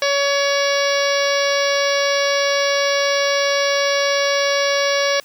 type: harmonic tone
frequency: 563 Hz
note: C#5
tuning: 27 cents sharp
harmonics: 1 / 2 / 3 / 4 / 5 / 6 / 7 / 8 / 9 / 10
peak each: -18 / -25 / -24 / -25 / -30 / -29 / -29 / -30 / -30 / -27 dBFS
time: 0.02-5.2 s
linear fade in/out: 2 ms
effects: white hiss -48 dBFS RMS until 5.24 s